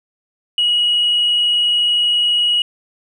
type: tone with vibrato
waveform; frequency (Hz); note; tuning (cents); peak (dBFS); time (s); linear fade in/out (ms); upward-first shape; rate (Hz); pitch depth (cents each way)
sine; 2907; F#7; -31; -11; 0.58-2.62; 2; sine; 20; 14
effects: tanh soft clip ceiling -9 dBFS